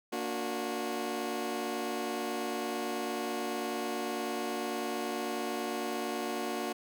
20% pulse chord, Bb augmented, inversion none, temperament just, 233.1 / 291.4 / 364.2 Hz, Bb3 / D4 / F#4, 0 / -13 / -27 cents, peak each -33 / -34 / -31 dBFS, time 0.12-6.73 s, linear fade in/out 10 ms, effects none

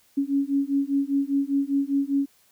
sine beating tone pair, 275.9 / 280.9 Hz, C#4 / C#4, -8 / +23 cents, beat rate 5 Hz, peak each -24 dBFS, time 0.17-2.26 s, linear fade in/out 10 ms, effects white hiss -61 dBFS RMS until 2.51 s

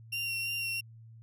35% pulse tone with vibrato, 2752 Hz, F7, 26 cents flat, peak -30 dBFS, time 0.12-0.81 s, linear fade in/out 10 ms, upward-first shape sine, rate 3 Hz, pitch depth 17 cents each way, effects added 113 Hz sine -49 dBFS peak until 1.22 s

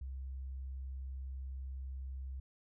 sine tone, 66 Hz, C2, 16 cents sharp, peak -40 dBFS, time 0.01-2.4 s, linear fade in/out 5 ms, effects none

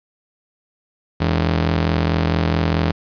sawtooth ring-modulated tone, 123.4 Hz, B2, 1 cent flat, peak -9 dBFS, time 1.2-2.92 s, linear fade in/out 10 ms, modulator 39.4 Hz, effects resampled to 11025 Hz + 8-bit

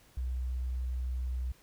sine tone, 62.9 Hz, B1, 32 cents sharp, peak -31 dBFS, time 0.17-1.52 s, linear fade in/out 5 ms, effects pink hiss -62 dBFS RMS until 1.62 s

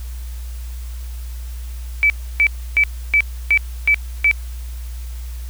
sine tone bursts, 2306 Hz, D7, 32 cents flat, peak -10 dBFS, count 7, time 2.03-4.313 s, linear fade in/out 0 ms, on 69 ms, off 300 ms, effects added 60 Hz sine -26 dBFS peak until 5.49 s + white hiss -44 dBFS RMS until 5.49 s

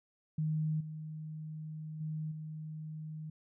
sine tone with level steps, 155.5 Hz, D#3, 1 cent flat, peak -30 / -40 / -35 / -40 dBFS, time 0.38-3.3 s, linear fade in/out 5 ms, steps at 0.8 / 2 / 2.31 s, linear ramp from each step 10 ms, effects none

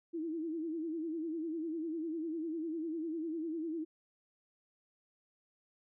sine tone with vibrato, 323.3 Hz, E4, 34 cents flat, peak -35 dBFS, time 0.13-3.85 s, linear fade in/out 20 ms, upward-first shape sine, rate 10 Hz, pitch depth 91 cents each way, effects none

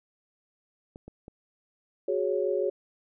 clicks, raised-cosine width 2 ms, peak -30 dBFS, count 3, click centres 0.959 / 1.08 / 1.281 s
sine chord, F# suspended second, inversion none, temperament just, 370 / 416.2 / 555 Hz, F#4 / G#4 / C#5, 0 / +4 / +2 cents, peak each -29 dBFS, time 2.08-2.7 s, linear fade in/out 5 ms
effects none

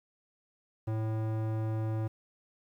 square tone with low-pass filter, 110 Hz, A2, in tune, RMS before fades -32 dBFS, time 0.87-2.08 s, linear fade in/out 10 ms, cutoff 960 Hz, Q 0.65, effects 10-bit

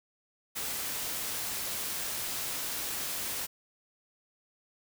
white noise, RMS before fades -35 dBFS, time 0.55-3.47 s, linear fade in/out 20 ms, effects none

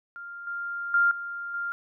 sine tone with level steps, 1396.9 Hz, F6, in tune, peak -37 / -30 / -18 / -32 / -28 dBFS, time 0.16-1.72 s, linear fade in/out 0 ms, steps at 0.47 / 0.94 / 1.11 / 1.54 s, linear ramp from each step 2 ms, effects none

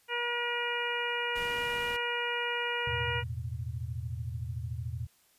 harmonic tone, 478.9 Hz, A#4, 47 cents sharp, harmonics 1 / 2 / 3 / 4 / 5 / 6, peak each -37 / -37 / -37 / -37 / -37 / -37 dBFS, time 0.08-3.24 s, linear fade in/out 50 ms
pink noise, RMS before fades -45 dBFS, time 1.35-1.97 s, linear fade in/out 10 ms
sine chord, E suspended fourth, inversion none, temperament equal, 82.41 / 110 / 123.47 Hz, E2 / A2 / B2, 0 / 0 / 0 cents, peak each -38 dBFS, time 2.87-5.07 s, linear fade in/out 5 ms
effects white hiss -66 dBFS RMS until 5.38 s + resampled to 32000 Hz

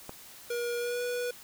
click, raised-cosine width 1 ms, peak -25 dBFS, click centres 0.094 s
square tone with pitch glide, 477.6 to 488.5 Hz, A#4 to B4, +42 to -19 cents, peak -31 dBFS, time 0.5-1.31 s, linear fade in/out 5 ms, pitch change +39 cents, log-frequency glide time 0.77-1.02 s
effects white hiss -50 dBFS RMS until 1.43 s

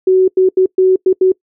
sine tone bursts at uneven times, 374.2 Hz, F#4, 20 cents sharp, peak -6 dBFS, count 6, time 0.07-0.28 / 0.37-0.49 / 0.57-0.66 / 0.78-0.96 / 1.06-1.13 / 1.21-1.32 s, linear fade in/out 5 ms, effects noise-tail reverb RT60 0.1 s tail -24 dB re dry

